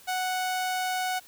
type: tone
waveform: sawtooth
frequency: 740 Hz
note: F#5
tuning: in tune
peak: -23 dBFS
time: 0.07-1.2 s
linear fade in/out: 20 ms
effects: white hiss -53 dBFS RMS until 1.27 s